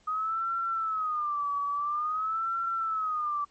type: tone with vibrato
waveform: sine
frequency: 1244.5 Hz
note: D#6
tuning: in tune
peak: -27 dBFS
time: 0.07-3.45 s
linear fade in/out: 10 ms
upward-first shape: sine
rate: 0.49 Hz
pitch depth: 150 cents each way
effects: pink hiss -64 dBFS RMS until 3.5 s + MP3 32 kbps